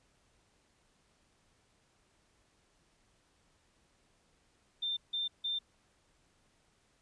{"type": "tone bursts", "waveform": "sine", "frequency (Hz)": 3588, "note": "A7", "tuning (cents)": 33, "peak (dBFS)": -32, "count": 3, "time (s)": [4.82, 5.59], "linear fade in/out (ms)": 10, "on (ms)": 150, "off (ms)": 160, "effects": ["pink hiss -71 dBFS RMS until 7.01 s", "resampled to 22050 Hz"]}